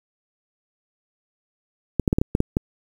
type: clicks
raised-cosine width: 3 ms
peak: -5 dBFS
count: 8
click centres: 1.997 / 2.078 / 2.129 / 2.185 / 2.215 / 2.351 / 2.404 / 2.569 s
effects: 7-bit